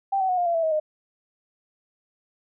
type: tone with pitch steps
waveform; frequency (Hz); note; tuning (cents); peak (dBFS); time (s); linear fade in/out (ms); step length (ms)
sine; 784 / 757.3 / 731.5 / 706.6 / 682.5 / 659.3 / 636.8 / 615.1; G5 / F#5 / F#5 / F5 / F5 / E5 / D#5 / D#5; 0 / +40 / -20 / +20 / -40 / 0 / +40 / -20; -20; 0.12-0.8; 10; 85
effects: none